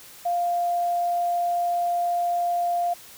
sine tone, 698.5 Hz, F5, in tune, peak -21 dBFS, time 0.25-2.94 s, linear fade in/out 10 ms, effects white hiss -46 dBFS RMS until 3.17 s

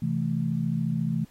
sine chord, A minor, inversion first, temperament equal with one note detuned, 130.81 / 164.81 / 219.1 Hz, C3 / E3 / A3, 0 / 0 / -7 cents, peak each -30 / -27 / -29 dBFS, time 0.02-1.25 s, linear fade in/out 5 ms, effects pink hiss -60 dBFS RMS until 1.3 s + AAC 48 kbps

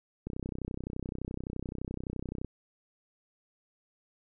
click train, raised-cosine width 3 ms, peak -23 dBFS, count 70, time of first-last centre 0.27-2.447 s, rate 31.7 Hz, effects none

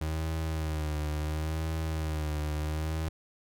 35% pulse tone with vibrato, 77.78 Hz, D#2, in tune, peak -28 dBFS, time 0.01-3.09 s, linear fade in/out 5 ms, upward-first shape sine, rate 0.72 Hz, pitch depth 49 cents each way, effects none

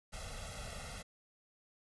pink noise with comb filter, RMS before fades -45 dBFS, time 0.12-1.03 s, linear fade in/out 20 ms, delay 1.5 ms, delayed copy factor +1, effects resampled to 24000 Hz

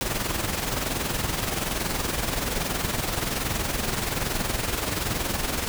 pink noise with amplitude modulation, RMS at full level -25 dBFS, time 0.01-5.68 s, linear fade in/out 0 ms, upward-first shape sine, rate 21.2 Hz, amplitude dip 55%, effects none

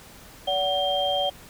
sine tone cluster, 572 / 746 / 3187 Hz, D5 / F#5 / G7, -46 / +14 / +28 cents, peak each -26 dBFS, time 0.47-1.3 s, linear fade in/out 10 ms, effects pink hiss -47 dBFS RMS until 1.49 s

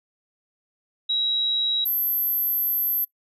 sine tone pair in turn, 3860 / 12255 Hz, B7 / G9, -40 / -40 cents, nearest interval octave + minor sixth, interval 2000 cents, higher second, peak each -20 dBFS, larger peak neither, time 1.09-1.85 / 1.85-3.05 s, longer second, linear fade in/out 10 ms, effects noise-tail reverb RT60 0.1 s tail -20 dB re dry

